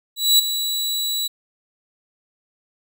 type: tone with ADSR envelope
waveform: sawtooth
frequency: 3927 Hz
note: B7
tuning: 11 cents flat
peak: -7 dBFS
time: 0.16-1.28 s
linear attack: 230 ms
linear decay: 10 ms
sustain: -11 dB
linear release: 13 ms
effects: none